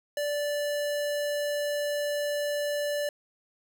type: tone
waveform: square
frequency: 584 Hz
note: D5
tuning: 10 cents flat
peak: -28 dBFS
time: 0.17-3.09 s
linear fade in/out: 2 ms
effects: none